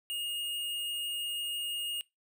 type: tone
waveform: square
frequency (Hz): 2851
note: F7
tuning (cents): +35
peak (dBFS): -34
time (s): 0.1-2.01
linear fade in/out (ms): 0
effects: noise-tail reverb RT60 0.2 s tail -21 dB re dry